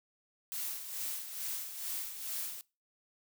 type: noise with tremolo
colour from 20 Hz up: blue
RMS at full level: -37 dBFS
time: 0.52-2.61 s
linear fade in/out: 0 ms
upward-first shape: sine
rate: 2.3 Hz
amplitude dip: 60%
effects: noise-tail reverb RT60 0.3 s tail -23 dB re dry